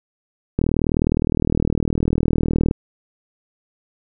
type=click train; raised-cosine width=3 ms; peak=-5 dBFS; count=85; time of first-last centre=0.59-2.711 s; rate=39.6 Hz; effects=none